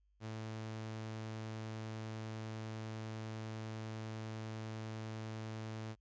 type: tone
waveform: sawtooth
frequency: 110 Hz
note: A2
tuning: in tune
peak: -38 dBFS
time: 0.2-5.96 s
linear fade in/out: 50 ms
effects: added 50 Hz sine -70 dBFS peak until 6 s + resampled to 16000 Hz